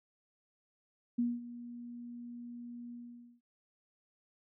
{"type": "tone with ADSR envelope", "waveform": "sine", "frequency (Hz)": 239.5, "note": "A#3", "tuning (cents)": 47, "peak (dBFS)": -27, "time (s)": [1.18, 3.41], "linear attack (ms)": 11, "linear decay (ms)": 210, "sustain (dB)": -16, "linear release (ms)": 490, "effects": []}